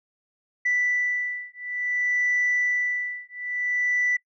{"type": "beating tone pair", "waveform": "sine", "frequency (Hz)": [1975.5, 1976.07], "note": ["B6", "B6"], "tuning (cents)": [0, 0], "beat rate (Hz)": 0.57, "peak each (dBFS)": [-25, -25], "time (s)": [0.65, 4.17], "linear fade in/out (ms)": 10, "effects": ["noise-tail reverb RT60 0.1 s tail -23 dB re dry", "tanh soft clip ceiling -16 dBFS"]}